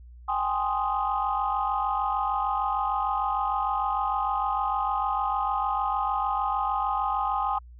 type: chord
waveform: sine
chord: Ab major seventh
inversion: third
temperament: equal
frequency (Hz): 784 / 830.6 / 1046.5 / 1244.5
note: G5 / Ab5 / C6 / Eb6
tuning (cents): 0 / 0 / 0 / 0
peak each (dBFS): -29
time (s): 0.28-7.59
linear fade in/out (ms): 10
effects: tanh soft clip ceiling -15 dBFS + added 60 Hz sine -44 dBFS peak until 7.79 s